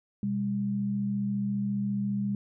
sine tone pair together, 127.06 / 201.7 Hz, B2 / G3, +50 / +50 cents, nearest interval minor sixth, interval 800 cents, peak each -35 / -27 dBFS, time 0.23-2.35 s, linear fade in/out 2 ms, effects none

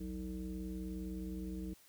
sine tone with frequency modulation, 186.7 Hz, F#3, 16 cents sharp, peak -39 dBFS, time 0-1.74 s, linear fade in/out 10 ms, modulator 131 Hz, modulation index 1.3, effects white hiss -64 dBFS RMS until 1.88 s

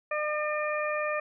harmonic tone, 603 Hz, D5, 46 cents sharp, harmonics 1 / 2 / 3 / 4, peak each -30 / -33 / -35 / -36 dBFS, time 0.11-1.2 s, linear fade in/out 5 ms, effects none

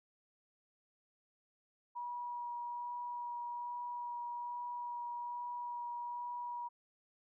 sine tone with vibrato, 963 Hz, B5, 44 cents flat, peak -39 dBFS, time 1.95-6.69 s, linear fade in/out 20 ms, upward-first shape sine, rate 1.2 Hz, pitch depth 9 cents each way, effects none

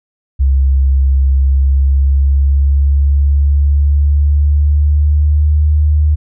sine tone with pitch glide, 67.4 to 75.22 Hz, C#2 to D2, -48 to +42 cents, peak -7 dBFS, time 0.39-6.16 s, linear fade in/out 20 ms, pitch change +190 cents, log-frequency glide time 1.34-5.7 s, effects none

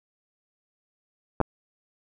clicks, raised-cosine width 1 ms, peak -8 dBFS, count 2, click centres 1.403 / 1.413 s, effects none

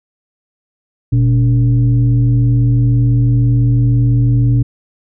sine tone with frequency modulation, 120 Hz, B2, 49 cents flat, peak -8 dBFS, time 1.12-4.63 s, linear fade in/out 10 ms, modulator 166 Hz, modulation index 0.52, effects none

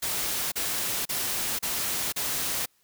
white noise bursts, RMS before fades -29 dBFS, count 5, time 0.02-2.66 s, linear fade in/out 10 ms, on 500 ms, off 35 ms, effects white hiss -67 dBFS RMS until 2.83 s

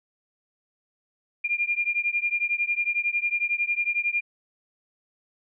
sine beating tone pair, 2400 / 2411 Hz, D7 / D7, +37 / +45 cents, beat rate 11 Hz, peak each -26 dBFS, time 1.44-4.21 s, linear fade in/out 10 ms, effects none

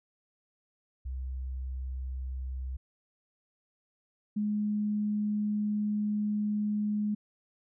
sine tone pair in turn, 64.7 / 209.4 Hz, C2 / G#3, -19 / +15 cents, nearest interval octave + minor sixth, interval 2034 cents, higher second, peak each -33 / -27 dBFS, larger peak second, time 1.05-2.77 / 4.36-7.15 s, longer second, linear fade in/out 10 ms, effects none

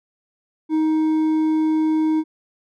triangle tone with hard clipping, 313.6 Hz, D#4, 14 cents sharp, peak -17 dBFS, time 0.69-2.24 s, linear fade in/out 50 ms, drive 7 dB, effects none

